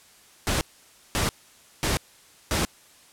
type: noise bursts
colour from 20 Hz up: pink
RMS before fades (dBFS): -24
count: 4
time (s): 0.47-2.65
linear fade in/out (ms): 0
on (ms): 140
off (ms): 540
effects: white hiss -54 dBFS RMS until 3.12 s + low-pass 11000 Hz 12 dB/octave